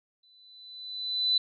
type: tone with exponential growth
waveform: sine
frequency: 3999 Hz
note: B7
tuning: 21 cents sharp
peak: -20 dBFS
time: 0.23-1.38 s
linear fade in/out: 5 ms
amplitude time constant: 250 ms
effects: none